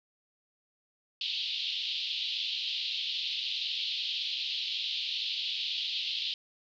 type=band-pass noise; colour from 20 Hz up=pink; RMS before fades=-34 dBFS; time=1.21-6.34 s; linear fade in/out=2 ms; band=2900 to 4300 Hz; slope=48 dB/octave; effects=none